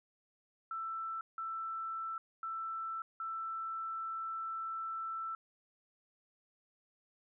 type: tone bursts at uneven times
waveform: sine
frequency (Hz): 1329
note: E6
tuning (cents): +14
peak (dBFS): -37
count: 4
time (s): 0.71-1.21 / 1.38-2.18 / 2.43-3.02 / 3.2-5.35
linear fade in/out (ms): 2
effects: none